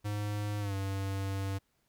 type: tone with pitch glide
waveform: square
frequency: 103.83 to 97.44 Hz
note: G#2 to G2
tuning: 0 to -10 cents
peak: -33 dBFS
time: 0.04-1.59 s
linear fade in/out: 20 ms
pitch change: -110 cents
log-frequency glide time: 0.6-0.74 s
effects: pink hiss -75 dBFS RMS until 1.88 s